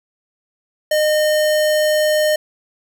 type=tone; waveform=square; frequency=611 Hz; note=D#5; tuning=32 cents flat; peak=-14 dBFS; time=0.91-2.36 s; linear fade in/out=5 ms; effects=none